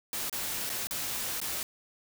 white noise with dropouts, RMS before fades -34 dBFS, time 0.13-1.63 s, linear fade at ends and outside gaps 1 ms, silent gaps 0.297-0.327 / 0.694-0.7 / 0.871-0.909 / 1.402-1.415 s, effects none

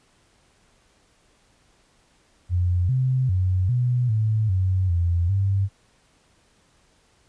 sine tone with pitch steps, 89.1 / 129.5 / 92.4 / 123.5 / 109 / 93.4 / 86.1 / 97.9 Hz, F2 / C3 / F#2 / B2 / A2 / F#2 / F2 / G2, +35 / -17 / -2 / 0 / -16 / +17 / -24 / -2 cents, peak -18 dBFS, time 2.49-5.69 s, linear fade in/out 50 ms, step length 400 ms, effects pink hiss -61 dBFS RMS until 7.28 s + resampled to 22050 Hz

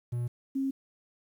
triangle / sine tone pair in turn, 120.7 / 269.9 Hz, B2 / C#4, -39 / -46 cents, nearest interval octave + major second, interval 1393 cents, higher second, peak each -27 dBFS, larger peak neither, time 0.12-0.28 / 0.55-0.71 s, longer neither, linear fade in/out 10 ms, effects 10-bit

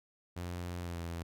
sawtooth tone with pitch glide, 88 to 84.66 Hz, F2 to E2, +14 to +47 cents, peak -34 dBFS, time 0.36-1.23 s, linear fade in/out 10 ms, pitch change -67 cents, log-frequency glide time 0.79-1.01 s, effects none

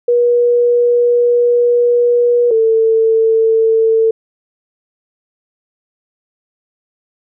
sine tone pair in turn, 481.5 / 447.4 Hz, B4 / A4, -44 / +29 cents, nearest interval minor second, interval 127 cents, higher first, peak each -8 dBFS, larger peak neither, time 0.08-2.51 / 2.51-4.11 s, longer first, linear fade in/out 5 ms, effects none

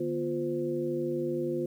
sine tone cluster, 150.1 / 242.7 / 351.3 / 517 Hz, D3 / B3 / F4 / C5, +38 / -30 / +10 / -21 cents, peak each -38 / -36 / -30 / -36 dBFS, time 0-1.66 s, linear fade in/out 5 ms, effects 10-bit

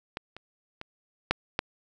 clicks, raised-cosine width 0.3 ms, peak -17 / -26 / -22 / -6 / -9 dBFS, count 5, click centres 0.171 / 0.366 / 0.814 / 1.31 / 1.591 s, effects none

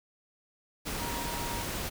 sine tone in noise, 944 Hz, A#5, 22 cents sharp, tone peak -39 dBFS, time 0.99-1.64 s, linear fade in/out 20 ms, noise pink, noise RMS -35 dBFS, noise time 0.85-1.9 s, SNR -7 dB, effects none

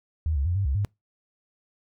sine tone with pitch steps, 78.6 / 69.1 / 87.7 / 98.5 / 67.7 / 101.5 Hz, D#2 / C#2 / F2 / G2 / C#2 / G#2, +18 / -5 / +8 / +9 / -40 / -39 cents, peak -22 dBFS, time 0.26-0.848 s, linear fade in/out 0 ms, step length 98 ms, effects noise-tail reverb RT60 0.2 s tail -25 dB re dry

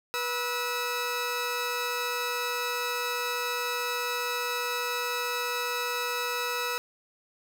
15% pulse tone pair together, 486.9 / 1300 Hz, B4 / E6, -25 / -24 cents, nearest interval octave + perfect fourth, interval 1701 cents, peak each -25 dBFS, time 0.14-6.78 s, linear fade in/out 0 ms, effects none

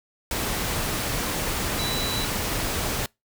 sine tone in noise, 3951 Hz, B7, in tune, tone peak -29 dBFS, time 1.79-2.25 s, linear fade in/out 2 ms, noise pink, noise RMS -27 dBFS, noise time 0.31-3.06 s, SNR -5 dB, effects noise-tail reverb RT60 0.2 s tail -25 dB re dry

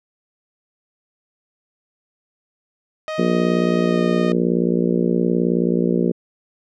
sawtooth tone with pitch glide, 625 to 616.4 Hz, D#5 to D#5, +8 to -16 cents, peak -20 dBFS, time 3.08-4.32 s, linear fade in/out 0 ms, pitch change -24 cents, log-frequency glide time 3.82-4.01 s
harmonic tone, 59 Hz, A#1, 22 cents sharp, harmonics 3 / 4 / 5 / 6 / 7 / 8 / 9 / 10, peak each -20 / -21 / -30 / -22 / -25 / -25 / -35 / -37 dBFS, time 3.18-6.12 s, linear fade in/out 10 ms
effects low-pass 4000 Hz 12 dB/octave

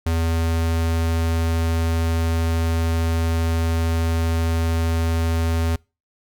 square tone, 82.41 Hz, E2, in tune, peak -19 dBFS, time 0.06-5.76 s, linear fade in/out 5 ms, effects noise-tail reverb RT60 0.3 s tail -26 dB re dry

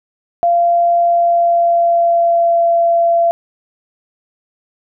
sine tone with pitch glide, 689 to 679.9 Hz, F5 to F5, -24 to -47 cents, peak -9 dBFS, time 0.43-3.31 s, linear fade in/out 0 ms, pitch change -23 cents, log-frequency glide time 1-2.62 s, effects none

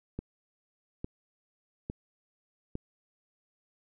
click train, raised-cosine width 3 ms, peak -22 dBFS, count 4, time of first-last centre 0.19-2.754 s, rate 1.17 Hz, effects none

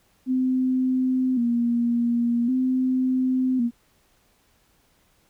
sine tone with vibrato, 246.9 Hz, B3, in tune, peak -19 dBFS, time 0.26-3.71 s, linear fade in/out 50 ms, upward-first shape square, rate 0.45 Hz, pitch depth 72 cents each way, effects pink hiss -63 dBFS RMS until 5.29 s

